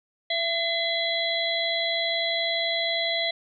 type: harmonic tone with a mistuned harmonic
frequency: 669 Hz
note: E5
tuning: 25 cents sharp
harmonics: 1 / 3 / 5 / 6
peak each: -29 / -29 / -29 / -29 dBFS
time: 0.3-3.31 s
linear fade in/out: 5 ms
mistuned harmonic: 3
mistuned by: +26 cents
effects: none